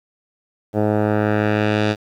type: tone with low-pass filter sweep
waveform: 10% pulse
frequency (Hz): 105.9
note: G#2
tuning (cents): +34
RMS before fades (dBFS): -18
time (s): 0.73-1.96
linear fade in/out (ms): 50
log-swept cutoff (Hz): 700 to 4200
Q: 1.2
effects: 8-bit